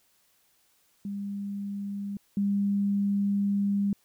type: tone pair in turn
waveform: sine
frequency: 200.7 / 200.7 Hz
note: G3 / G3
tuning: +41 / +41 cents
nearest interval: unison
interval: 0 cents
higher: neither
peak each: -31 / -23 dBFS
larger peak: second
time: 1.05-2.17 / 2.37-3.93 s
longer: second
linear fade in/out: 2 ms
effects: white hiss -67 dBFS RMS until 4.04 s